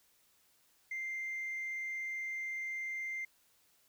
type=tone with frequency modulation; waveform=sine; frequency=2093 Hz; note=C7; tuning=in tune; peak=-35 dBFS; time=0.91-3.25 s; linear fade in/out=5 ms; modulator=37.2 Hz; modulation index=0.29; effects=tanh soft clip ceiling -34 dBFS + white hiss -70 dBFS RMS until 3.88 s